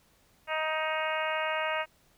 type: harmonic tone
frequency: 313.5 Hz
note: D#4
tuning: 13 cents sharp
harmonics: 2 / 3 / 4 / 5 / 6 / 7 / 8 / 9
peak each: -33 / -35 / -36 / -37 / -38 / -38 / -39 / -40 dBFS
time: 0.47-1.86 s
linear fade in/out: 50 ms
effects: pink hiss -65 dBFS RMS until 2.17 s